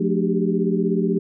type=tone cluster; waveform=sine; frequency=178.6 / 218.8 / 296.3 / 384.6 / 400.8 Hz; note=F3 / A3 / D4 / G4 / G4; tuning=+39 / -9 / +15 / -33 / +38 cents; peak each=-22 / -23 / -27 / -24 / -26 dBFS; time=0-1.19 s; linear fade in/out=10 ms; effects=none